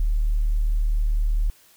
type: tone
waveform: sine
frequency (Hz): 37.68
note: D1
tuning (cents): +45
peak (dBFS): -17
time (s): 0-1.5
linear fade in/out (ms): 0
effects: tanh soft clip ceiling -13 dBFS + white hiss -55 dBFS RMS until 1.76 s